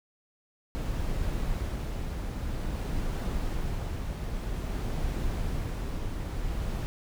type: noise with tremolo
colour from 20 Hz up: brown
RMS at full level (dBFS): -30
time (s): 0.75-6.86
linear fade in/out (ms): 0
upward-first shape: sine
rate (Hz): 0.51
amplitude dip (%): 30
effects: none